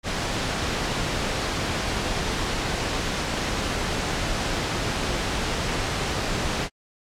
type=noise; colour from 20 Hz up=pink; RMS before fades=-26 dBFS; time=0.03-6.69 s; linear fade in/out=50 ms; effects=low-pass 6000 Hz 12 dB/octave + AAC 64 kbps